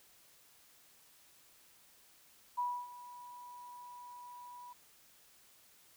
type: tone with ADSR envelope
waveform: sine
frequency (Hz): 978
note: B5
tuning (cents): -17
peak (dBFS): -31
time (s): 2.57-4.73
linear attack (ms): 19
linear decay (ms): 280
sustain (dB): -17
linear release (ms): 6
effects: white hiss -64 dBFS RMS until 5.96 s